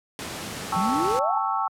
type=noise; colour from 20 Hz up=pink; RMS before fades=-33 dBFS; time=0.19-1.19 s; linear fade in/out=0 ms
type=chord; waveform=sine; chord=A dominant seventh; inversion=third; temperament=equal; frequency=784 / 880 / 1108.7 / 1318.5 Hz; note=G5 / A5 / C#6 / E6; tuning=0 / 0 / 0 / 0 cents; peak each=-28 dBFS; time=0.72-1.68 s; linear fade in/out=5 ms
type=exponential sweep; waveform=sine; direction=up; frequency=168.9 to 884 Hz; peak=-24 dBFS; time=0.76-1.38 s; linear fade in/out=2 ms
effects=high-pass 100 Hz 12 dB/octave + low-pass 11000 Hz 12 dB/octave